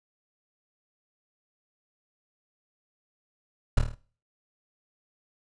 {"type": "noise with echo", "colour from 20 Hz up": "brown", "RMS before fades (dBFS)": -17, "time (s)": [3.77, 3.79], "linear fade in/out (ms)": 5, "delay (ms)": 26, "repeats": 6, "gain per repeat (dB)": -4, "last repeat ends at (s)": 3.946, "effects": ["noise-tail reverb RT60 0.4 s tail -18 dB re dry", "resampled to 22050 Hz"]}